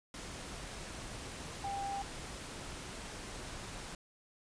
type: tone in noise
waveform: sine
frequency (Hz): 795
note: G5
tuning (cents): +24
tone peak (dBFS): -36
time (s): 1.64-2.02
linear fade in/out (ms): 2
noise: pink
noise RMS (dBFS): -45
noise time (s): 0.14-3.95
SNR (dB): +6
effects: resampled to 22050 Hz